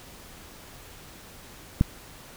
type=click; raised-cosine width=5 ms; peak=-6 dBFS; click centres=1.811 s; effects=pink hiss -47 dBFS RMS until 2.36 s